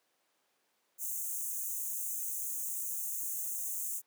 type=high-pass noise; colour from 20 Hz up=white; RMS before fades=-37 dBFS; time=0.98-4.02 s; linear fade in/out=50 ms; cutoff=6200 Hz; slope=96 dB/octave; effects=pink hiss -75 dBFS RMS until 4.06 s + high-pass 400 Hz 12 dB/octave